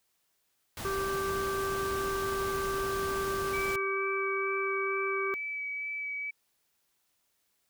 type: noise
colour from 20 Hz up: pink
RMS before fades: -39 dBFS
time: 0.77-3.76 s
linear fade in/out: 2 ms
type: harmonic tone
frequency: 390 Hz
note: G4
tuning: 9 cents flat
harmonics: 1 / 3 / 4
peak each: -32 / -34 / -40 dBFS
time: 0.85-5.34 s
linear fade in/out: 0 ms
type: tone with vibrato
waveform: sine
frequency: 2291 Hz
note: D7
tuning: 44 cents flat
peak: -33 dBFS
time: 3.53-6.31 s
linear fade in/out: 10 ms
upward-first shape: sine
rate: 2.2 Hz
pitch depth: 12 cents each way
effects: white hiss -75 dBFS RMS until 7.69 s